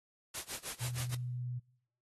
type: noise with tremolo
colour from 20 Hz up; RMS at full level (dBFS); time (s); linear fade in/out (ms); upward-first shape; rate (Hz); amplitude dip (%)
white; -39; 0.34-1.15; 5; sine; 6.4; 95
type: tone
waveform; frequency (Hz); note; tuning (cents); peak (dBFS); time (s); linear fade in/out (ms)
sine; 123.47; B2; 0; -36; 0.8-1.6; 20
effects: noise-tail reverb RT60 0.7 s tail -24 dB re dry + AAC 32 kbps